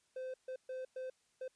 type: tone bursts at uneven times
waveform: triangle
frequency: 516 Hz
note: C5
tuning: 24 cents flat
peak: -38 dBFS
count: 5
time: 0.16-0.34 / 0.48-0.56 / 0.69-0.85 / 0.96-1.1 / 1.41-1.48 s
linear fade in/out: 5 ms
effects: white hiss -75 dBFS RMS until 1.55 s + resampled to 22050 Hz